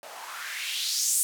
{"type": "noise with band-pass filter sweep", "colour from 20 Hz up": "blue", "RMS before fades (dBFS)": -30, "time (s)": [0.03, 1.23], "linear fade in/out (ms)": 0, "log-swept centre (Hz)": [590, 9300], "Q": 2.8, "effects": []}